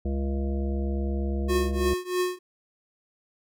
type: harmonic tone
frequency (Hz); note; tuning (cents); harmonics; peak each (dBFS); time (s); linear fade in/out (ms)
68.5; C#2; -20; 1 / 3 / 5 / 7 / 9 / 10; -26 / -32 / -35 / -39 / -43 / -45; 0.05-1.94; 5
type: tone with tremolo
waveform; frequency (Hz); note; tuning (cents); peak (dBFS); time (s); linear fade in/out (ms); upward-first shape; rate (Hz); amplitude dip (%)
square; 362.5; F#4; -35; -22; 1.48-2.39; 20; triangle; 3.1; 95
effects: none